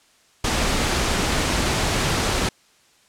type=noise; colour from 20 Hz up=pink; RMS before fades=-21 dBFS; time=0.44-2.49 s; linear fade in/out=5 ms; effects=white hiss -57 dBFS RMS until 3.08 s + low-pass 8000 Hz 12 dB/octave